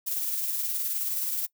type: noise with tremolo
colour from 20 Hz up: violet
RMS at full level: -28 dBFS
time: 0.06-1.47 s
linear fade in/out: 20 ms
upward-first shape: sine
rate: 19 Hz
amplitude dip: 35%
effects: noise-tail reverb RT60 0.1 s tail -22 dB re dry